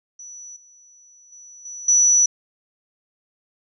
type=tone with level steps; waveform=sine; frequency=5920 Hz; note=F#8; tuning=in tune; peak=-36 / -48 / -41 / -32 / -12 dBFS; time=0.19-2.26 s; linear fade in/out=5 ms; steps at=0.56 / 1.32 / 1.65 / 1.88 s; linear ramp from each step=5 ms; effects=none